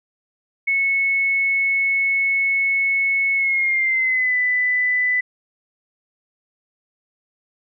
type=tone with pitch glide; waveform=sine; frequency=2200 to 1994.2 Hz; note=C#7 to B6; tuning=-14 to +16 cents; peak=-16 dBFS; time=0.67-5.21 s; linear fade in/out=10 ms; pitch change=-170 cents; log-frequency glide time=3.35-4.36 s; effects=none